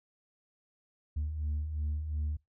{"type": "beating tone pair", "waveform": "sine", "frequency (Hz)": [73.1, 75.9], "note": ["D2", "D#2"], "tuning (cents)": [-7, -42], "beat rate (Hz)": 2.8, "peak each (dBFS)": [-38, -30], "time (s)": [1.16, 2.37], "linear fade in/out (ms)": 10, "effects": ["noise-tail reverb RT60 0.2 s tail -25 dB re dry", "tanh soft clip ceiling -28 dBFS"]}